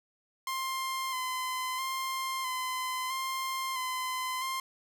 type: tone with vibrato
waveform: sawtooth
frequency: 1040 Hz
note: C6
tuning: 11 cents flat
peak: -28 dBFS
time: 0.47-4.6 s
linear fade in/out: 2 ms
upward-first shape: square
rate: 0.76 Hz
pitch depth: 25 cents each way
effects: none